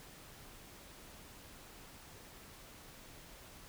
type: silence
effects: pink hiss -55 dBFS RMS until 3.68 s